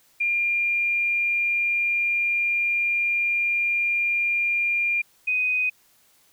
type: tone pair in turn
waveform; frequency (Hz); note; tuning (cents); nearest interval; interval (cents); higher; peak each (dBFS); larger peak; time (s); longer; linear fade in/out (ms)
sine; 2400 / 2499; D7 / D#7; +37 / +7; minor second; 70; second; -20; neither; 0.2-5.02 / 5.27-5.7; first; 10
effects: white hiss -60 dBFS RMS until 6.32 s